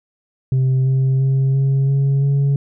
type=tone with pitch steps; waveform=sine; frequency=130.81 / 132.56 / 134.33 / 136.13 / 137.95 / 139.79 Hz; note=C3 / C3 / C3 / C#3 / C#3 / C#3; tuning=0 / +23 / +46 / -31 / -8 / +15 cents; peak=-10 dBFS; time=0.52-2.56 s; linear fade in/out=2 ms; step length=340 ms; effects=tanh soft clip ceiling -12 dBFS